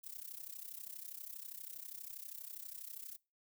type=noise with amplitude modulation; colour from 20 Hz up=violet; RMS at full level=-45 dBFS; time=0.03-3.17 s; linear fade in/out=20 ms; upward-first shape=sine; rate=32.4 Hz; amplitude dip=85%; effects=noise-tail reverb RT60 0.3 s tail -24 dB re dry